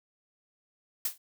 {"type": "noise with exponential decay", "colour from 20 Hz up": "blue", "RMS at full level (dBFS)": -25, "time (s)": [1.05, 1.18], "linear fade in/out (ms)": 5, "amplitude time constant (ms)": 28, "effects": []}